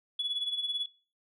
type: tone with tremolo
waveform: sine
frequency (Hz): 3400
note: G#7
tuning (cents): +40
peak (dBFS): -26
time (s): 0.19-0.86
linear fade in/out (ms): 5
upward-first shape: sine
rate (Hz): 18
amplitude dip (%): 70
effects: noise-tail reverb RT60 0.4 s tail -22 dB re dry + tanh soft clip ceiling -25 dBFS